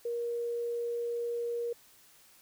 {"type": "tone", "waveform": "sine", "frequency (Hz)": 472.7, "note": "A#4", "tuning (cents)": 24, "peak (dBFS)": -31, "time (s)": [0.05, 1.73], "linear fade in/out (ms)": 5, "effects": ["white hiss -60 dBFS RMS until 2.41 s"]}